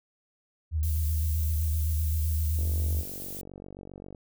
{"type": "tone with vibrato", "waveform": "sine", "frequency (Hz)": 78.1, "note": "D#2", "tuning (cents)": 7, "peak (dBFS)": -24, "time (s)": [0.71, 3.04], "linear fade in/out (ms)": 50, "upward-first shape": "sine", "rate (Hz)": 7.8, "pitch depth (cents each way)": 53}
{"type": "noise", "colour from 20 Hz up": "violet", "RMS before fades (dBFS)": -39, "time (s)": [0.83, 3.41], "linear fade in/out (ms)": 0}
{"type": "click train", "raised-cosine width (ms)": 2, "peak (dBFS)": -30, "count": 75, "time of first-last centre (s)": [2.59, 4.148], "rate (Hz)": 47.5}
{"effects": []}